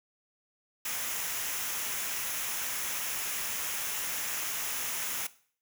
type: noise with comb filter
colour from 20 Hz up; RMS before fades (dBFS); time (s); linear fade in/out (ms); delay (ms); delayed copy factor
white; -34; 0.85-5.27; 5; 0.23; -0.5
effects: noise-tail reverb RT60 0.5 s tail -18 dB re dry